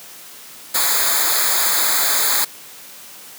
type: noise with comb filter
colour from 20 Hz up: white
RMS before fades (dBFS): -17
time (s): 0.74-2.45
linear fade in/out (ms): 10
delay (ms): 0.35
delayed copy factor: -1
effects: white hiss -39 dBFS RMS until 3.38 s + high-pass 150 Hz 12 dB/octave